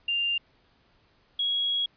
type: tone pair in turn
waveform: sine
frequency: 2794 / 3317 Hz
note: F7 / G#7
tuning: 0 / -3 cents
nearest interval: minor third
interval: 297 cents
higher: second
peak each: -24 dBFS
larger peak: neither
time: 0.08-0.38 / 1.39-1.86 s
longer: second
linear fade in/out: 5 ms
effects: pink hiss -64 dBFS RMS until 1.96 s + resampled to 11025 Hz